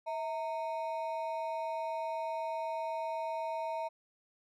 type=ring-modulated tone; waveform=triangle; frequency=784 Hz; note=G5; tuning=in tune; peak=-29 dBFS; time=0.06-3.89 s; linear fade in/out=20 ms; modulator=136 Hz; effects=none